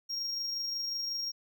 triangle tone with amplitude modulation, 5580 Hz, F8, 2 cents flat, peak -30 dBFS, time 0.09-1.32 s, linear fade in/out 20 ms, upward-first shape sine, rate 25.5 Hz, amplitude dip 30%, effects none

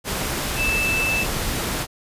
sine tone in noise, 2637 Hz, E7, in tune, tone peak -20 dBFS, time 0.56-1.26 s, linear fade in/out 50 ms, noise pink, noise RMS -25 dBFS, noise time 0.04-1.87 s, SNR +2 dB, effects resampled to 32000 Hz

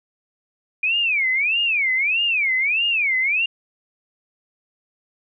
sine tone with vibrato, 2400 Hz, D7, 37 cents sharp, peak -17 dBFS, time 0.83-3.46 s, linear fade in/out 5 ms, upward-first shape sine, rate 1.6 Hz, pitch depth 290 cents each way, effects none

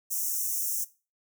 white high-pass noise, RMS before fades -30 dBFS, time 0.1-0.85 s, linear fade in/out 20 ms, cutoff 5600 Hz, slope 96 dB/octave, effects noise-tail reverb RT60 0.3 s tail -17 dB re dry

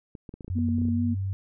clicks, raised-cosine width 3 ms, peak -27 dBFS, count 12, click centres 0.152 / 0.292 / 0.34 / 0.408 / 0.446 / 0.48 / 0.587 / 0.687 / 0.784 / 0.818 / 0.853 / 0.886 s
sine tone with pitch glide, 91.4 to 96.61 Hz, F#2 to G2, -21 to -25 cents, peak -26 dBFS, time 0.5-1.33 s, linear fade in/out 0 ms, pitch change +96 cents, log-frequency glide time 0.67-1.14 s
sine tone with vibrato, 237.9 Hz, A#3, 35 cents sharp, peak -24 dBFS, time 0.55-1.15 s, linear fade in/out 20 ms, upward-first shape sine, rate 4.7 Hz, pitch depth 21 cents each way
effects none

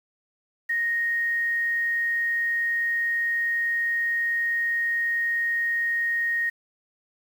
sine tone with quantisation, 1864.7 Hz, A#6, in tune, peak -22 dBFS, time 0.69-6.5 s, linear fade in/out 10 ms, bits 8, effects none

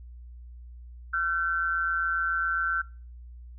sine tone pair together, 1365.7 / 1533 Hz, F6 / G6, -39 / -39 cents, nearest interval major second, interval 200 cents, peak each -27 dBFS, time 1.13-2.82 s, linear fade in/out 10 ms, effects noise-tail reverb RT60 0.4 s tail -24 dB re dry + added 60 Hz sine -42 dBFS peak until 3.58 s

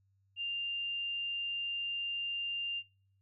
sine tone, 2794 Hz, F7, in tune, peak -34 dBFS, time 0.36-2.83 s, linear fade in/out 50 ms, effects noise-tail reverb RT60 0.6 s tail -26 dB re dry + added 97 Hz sine -69 dBFS peak until 3.21 s

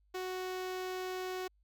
sawtooth tone with notch filter, 370 Hz, F#4, in tune, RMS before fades -39 dBFS, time 0.14-1.48 s, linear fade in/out 10 ms, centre 9400 Hz, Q 1.7, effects added 50 Hz sine -67 dBFS peak until 1.63 s

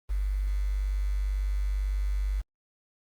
sine tone with quantisation, 49 Hz, G1, in tune, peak -25 dBFS, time 0.09-2.42 s, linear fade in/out 20 ms, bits 8, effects Opus 32 kbps

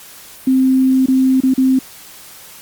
sine tone with dropouts, 261.6 Hz, C4, in tune, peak -9 dBFS, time 0.47-1.79 s, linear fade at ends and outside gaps 5 ms, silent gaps 1.06-1.083 / 1.405-1.434 / 1.539-1.578 s, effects white hiss -38 dBFS RMS until 2.61 s + Opus 48 kbps

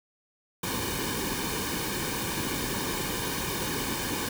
pink noise with comb filter, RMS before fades -31 dBFS, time 0.63-4.29 s, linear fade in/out 5 ms, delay 1.5 ms, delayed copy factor -0.7, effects none

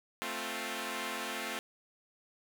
5% pulse chord, F major, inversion first, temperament equal, 220 / 261.6 / 349.2 Hz, A3 / C4 / F4, 0 / 0 / 0 cents, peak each -29 dBFS, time 0.22-1.59 s, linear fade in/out 0 ms, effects none

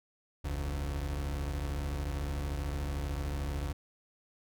35% pulse tone pair together, 42.34 / 71.2 Hz, E1 / C#2, +47 / +47 cents, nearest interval major sixth, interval 900 cents, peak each -37 / -32 dBFS, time 0.44-3.73 s, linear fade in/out 10 ms, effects none

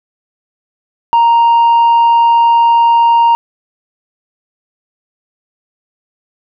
sine tone with tanh clipping, 932.3 Hz, A#5, in tune, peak -6 dBFS, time 1.13-3.35 s, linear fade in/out 0 ms, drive 2 dB, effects none

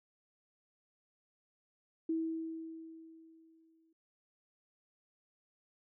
sine tone with exponential decay, 324.4 Hz, E4, 28 cents flat, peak -30 dBFS, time 2.09-3.93 s, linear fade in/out 5 ms, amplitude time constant 400 ms, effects none

